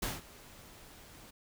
pink noise with ADSR envelope, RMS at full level -34 dBFS, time 0.02-1.31 s, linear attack 8 ms, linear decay 180 ms, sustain -20 dB, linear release 10 ms, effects none

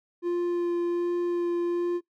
triangle tone with vibrato, 348 Hz, F4, 6 cents flat, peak -22 dBFS, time 0.22-2.01 s, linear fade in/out 50 ms, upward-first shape sine, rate 1.3 Hz, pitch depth 9 cents each way, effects noise-tail reverb RT60 0.1 s tail -19 dB re dry

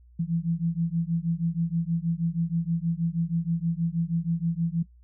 sine beating tone pair, 164.2 / 170.5 Hz, E3 / F3, -6 / -41 cents, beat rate 6.3 Hz, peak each -27 dBFS, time 0.19-4.83 s, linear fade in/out 10 ms, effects noise-tail reverb RT60 0.1 s tail -17 dB re dry + added 60 Hz sine -51 dBFS peak until 5.03 s

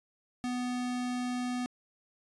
square tone, 247.8 Hz, B3, 6 cents sharp, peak -32 dBFS, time 0.44-1.66 s, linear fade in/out 0 ms, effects resampled to 22050 Hz

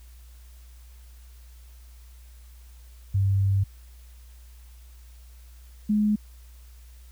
sine tone pair in turn, 98 / 210.4 Hz, G2 / G#3, 0 / +23 cents, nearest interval octave + minor second, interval 1323 cents, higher second, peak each -19 dBFS, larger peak neither, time 3.14-3.64 / 5.89-6.16 s, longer first, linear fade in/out 10 ms, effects added 60 Hz sine -45 dBFS peak until 7.11 s + white hiss -59 dBFS RMS until 7.11 s

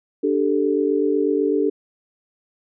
sine chord, D suspended fourth, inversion none, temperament equal, 293.7 / 392 / 440 Hz, D4 / G4 / A4, 0 / 0 / 0 cents, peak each -21 dBFS, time 0.23-1.7 s, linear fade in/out 10 ms, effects none

